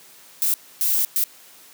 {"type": "noise bursts at uneven times", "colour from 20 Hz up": "violet", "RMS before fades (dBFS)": -20, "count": 3, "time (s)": [[0.42, 0.54], [0.81, 1.05], [1.16, 1.24]], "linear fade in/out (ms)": 0, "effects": ["white hiss -48 dBFS RMS until 1.73 s", "high-pass 150 Hz 12 dB/octave"]}